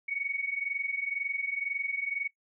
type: tone pair together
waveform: sine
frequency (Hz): 2217 / 2239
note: C#7 / C#7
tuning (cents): 0 / +17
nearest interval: unison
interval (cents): 17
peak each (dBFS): -34 / -32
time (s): 0.08-2.28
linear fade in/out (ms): 10
effects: noise-tail reverb RT60 0.1 s tail -19 dB re dry